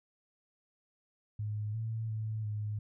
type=tone with pitch steps; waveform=sine; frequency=105.7 / 112.1 / 109.2 / 105.5 Hz; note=G#2 / A2 / A2 / G#2; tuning=+31 / +33 / -13 / +28 cents; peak=-33 dBFS; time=1.39-2.79 s; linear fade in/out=5 ms; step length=350 ms; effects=none